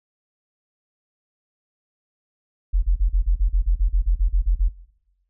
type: tone bursts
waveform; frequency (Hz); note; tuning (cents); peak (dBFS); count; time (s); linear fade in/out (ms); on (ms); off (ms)
sine; 43.65; F1; 0; -14; 15; 2.73-4.691; 20; 99; 34
effects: noise-tail reverb RT60 1.0 s tail -20 dB re dry